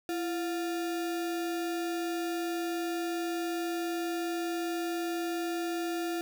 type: tone with sample-and-hold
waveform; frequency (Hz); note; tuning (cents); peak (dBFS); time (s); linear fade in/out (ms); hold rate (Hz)
sine; 337.3; E4; +40; -30; 0.09-6.21; 0; 1050
effects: none